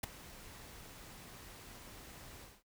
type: noise with ADSR envelope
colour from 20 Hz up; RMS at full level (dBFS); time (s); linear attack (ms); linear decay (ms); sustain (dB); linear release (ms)
pink; -34; 0.03-2.63; 7; 10; -19; 220
effects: noise-tail reverb RT60 0.1 s tail -17 dB re dry